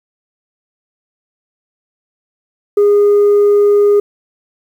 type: tone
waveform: sine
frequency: 410 Hz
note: G#4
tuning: 22 cents flat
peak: -4 dBFS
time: 2.77-4 s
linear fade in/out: 5 ms
effects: tanh soft clip ceiling -5 dBFS + 7-bit

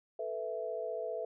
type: chord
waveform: sine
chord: A suspended second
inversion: none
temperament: just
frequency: 440 / 495 / 660 Hz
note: A4 / B4 / E5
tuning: 0 / +4 / +2 cents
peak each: -40 / -40 / -38 dBFS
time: 0.19-1.25 s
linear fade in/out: 5 ms
effects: none

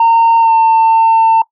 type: tone with pitch glide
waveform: sine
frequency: 917 to 899.7 Hz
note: A#5 to A5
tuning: -29 to +38 cents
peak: -3 dBFS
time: 0-1.42 s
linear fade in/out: 5 ms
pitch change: -33 cents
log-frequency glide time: 0.4-0.52 s
effects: noise-tail reverb RT60 0.1 s tail -21 dB re dry + tanh soft clip ceiling -4 dBFS

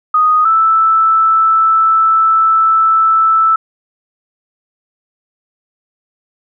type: tone pair in turn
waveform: sine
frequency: 1244.5 / 1318.1 Hz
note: D#6 / E6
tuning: 0 / -1 cents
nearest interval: minor second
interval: 99 cents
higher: second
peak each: -7 dBFS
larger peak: neither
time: 0.14-0.45 / 0.45-3.56 s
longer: second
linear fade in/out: 5 ms
effects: none

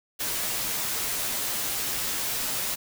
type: noise with comb filter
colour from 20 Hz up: white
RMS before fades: -29 dBFS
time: 0.19-2.76 s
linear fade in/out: 20 ms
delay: 12 ms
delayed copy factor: -0.5
effects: none

